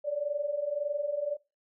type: tone pair together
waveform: sine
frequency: 565.5 / 587.3 Hz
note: C#5 / D5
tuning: +34 / 0 cents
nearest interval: minor second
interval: 66 cents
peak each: -34 / -30 dBFS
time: 0.04-1.37 s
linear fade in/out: 20 ms
effects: noise-tail reverb RT60 0.3 s tail -24 dB re dry